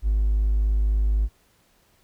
triangle tone with hard clipping, 51.91 Hz, G#1, in tune, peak -18 dBFS, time 0.02-1.29 s, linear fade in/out 50 ms, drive 3 dB, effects pink hiss -62 dBFS RMS until 2.03 s

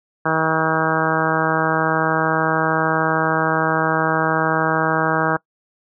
harmonic tone, 159.6 Hz, D#3, 44 cents sharp, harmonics 1 / 2 / 3 / 4 / 5 / 6 / 7 / 8 / 9 / 10, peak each -25 / -25 / -25 / -25 / -25 / -25 / -25 / -25 / -25 / -25 dBFS, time 0.25-5.37 s, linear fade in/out 10 ms, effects noise-tail reverb RT60 0.1 s tail -23 dB re dry

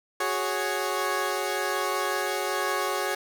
15% pulse chord, F# suspended second, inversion none, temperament equal, 370 / 415.3 / 554.4 Hz, F#4 / G#4 / C#5, 0 / 0 / 0 cents, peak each -24 dBFS, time 0.2-3.15 s, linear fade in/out 5 ms, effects none

